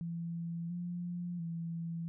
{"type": "tone with pitch steps", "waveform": "sine", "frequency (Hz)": [168.5, 175.3, 166.9], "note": ["E3", "F3", "E3"], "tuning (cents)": [38, 7, 22], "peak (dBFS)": -36, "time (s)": [0.01, 2.08], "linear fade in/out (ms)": 0, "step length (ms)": 690, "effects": []}